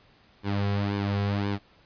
sawtooth tone with flanger, 100.8 Hz, G2, 49 cents sharp, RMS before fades -27 dBFS, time 0.43-1.59 s, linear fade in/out 50 ms, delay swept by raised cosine 1.5 to 3.4 ms, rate 1.9 Hz, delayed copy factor -0.65, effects pink hiss -59 dBFS RMS until 1.85 s + resampled to 11025 Hz

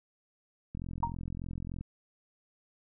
click train, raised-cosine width 5 ms, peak -27 dBFS, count 47, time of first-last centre 0.75-1.81 s, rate 43.4 Hz
sine tone with exponential decay, 932.3 Hz, A#5, in tune, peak -24 dBFS, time 1.03-1.15 s, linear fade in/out 2 ms, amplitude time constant 26 ms
effects none

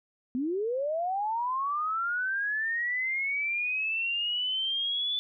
sine linear sweep, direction up, 240 to 3494 Hz, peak -27 dBFS, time 0.35-5.19 s, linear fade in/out 0 ms, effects none

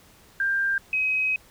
sine tone pair in turn, 1590 / 2535 Hz, G6 / D#7, +24 / +32 cents, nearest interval minor sixth, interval 808 cents, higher second, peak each -21 dBFS, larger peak neither, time 0.4-0.78 / 0.93-1.36 s, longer second, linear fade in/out 2 ms, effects pink hiss -54 dBFS RMS until 1.5 s

